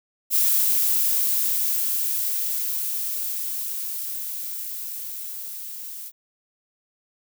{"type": "noise with level ramp", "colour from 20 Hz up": "violet", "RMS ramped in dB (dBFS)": [-19, -36], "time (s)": [0.3, 6.12], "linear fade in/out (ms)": 50, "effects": []}